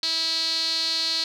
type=tone with band-pass filter; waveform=sawtooth; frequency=325.4 Hz; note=E4; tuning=22 cents flat; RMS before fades=-25 dBFS; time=0.03-1.24 s; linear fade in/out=2 ms; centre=4300 Hz; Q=9.5; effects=none